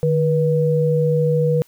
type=tone pair together; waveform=sine; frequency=152.3 / 485.2 Hz; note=D#3 / B4; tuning=-37 / -31 cents; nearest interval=octave + minor sixth; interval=2006 cents; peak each=-17 dBFS; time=0.03-1.62 s; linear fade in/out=0 ms; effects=white hiss -55 dBFS RMS until 1.67 s